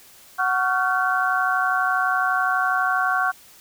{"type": "tone cluster", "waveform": "sine", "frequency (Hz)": [742, 1120, 1395, 1527], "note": ["F#5", "C#6", "F6", "G6"], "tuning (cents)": [5, 18, -2, -46], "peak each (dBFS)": -24, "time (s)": [0.38, 3.32], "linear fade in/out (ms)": 20, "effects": ["white hiss -49 dBFS RMS until 3.6 s"]}